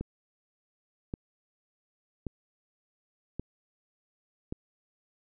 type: click train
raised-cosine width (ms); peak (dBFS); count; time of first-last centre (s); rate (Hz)
3; -21; 5; 0.01-4.525; 0.886
effects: none